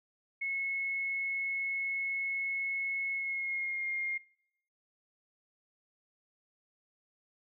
sine tone with pitch glide, 2186 to 2127 Hz, C#7 to C7, -25 to +28 cents, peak -32 dBFS, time 0.41-4.18 s, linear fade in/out 10 ms, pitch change -47 cents, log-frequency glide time 3.12-3.86 s, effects noise-tail reverb RT60 0.7 s tail -21 dB re dry

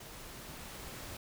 pink noise with level ramp, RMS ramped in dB -49 to -45 dBFS, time 0-1.17 s, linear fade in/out 5 ms, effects none

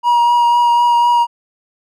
triangle tone with vibrato, 954 Hz, A#5, 40 cents sharp, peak -7 dBFS, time 0.03-1.27 s, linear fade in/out 50 ms, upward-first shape triangle, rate 4 Hz, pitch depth 16 cents each way, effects none

